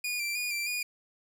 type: tone with vibrato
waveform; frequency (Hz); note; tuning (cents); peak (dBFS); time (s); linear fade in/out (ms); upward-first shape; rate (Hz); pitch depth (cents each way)
sawtooth; 2400; D7; +37; -27; 0.04-0.83; 5; square; 3.2; 34
effects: none